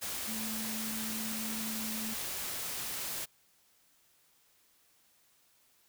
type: tone in noise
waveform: sine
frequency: 220 Hz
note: A3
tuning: in tune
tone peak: -39 dBFS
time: 0.27-2.15 s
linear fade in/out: 20 ms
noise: white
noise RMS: -38 dBFS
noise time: 0.01-3.26 s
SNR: -4 dB
effects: white hiss -68 dBFS RMS until 5.88 s